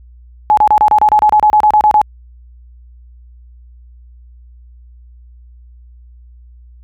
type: tone bursts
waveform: sine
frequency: 848 Hz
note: G#5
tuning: 36 cents sharp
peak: -5 dBFS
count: 15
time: 0.5-2.015 s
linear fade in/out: 0 ms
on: 73 ms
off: 30 ms
effects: added 60 Hz sine -37 dBFS peak until 6.83 s